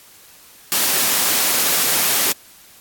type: high-pass noise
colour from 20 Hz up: white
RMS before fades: -17 dBFS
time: 0.72-2.32 s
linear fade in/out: 0 ms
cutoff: 170 Hz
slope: 12 dB/octave
effects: white hiss -46 dBFS RMS until 2.8 s + AAC 64 kbps